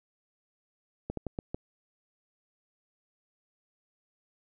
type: slowing click train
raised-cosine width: 2 ms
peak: -20 dBFS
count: 5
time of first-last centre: 1.1-1.545 s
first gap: 73 ms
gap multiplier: 1.29
effects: none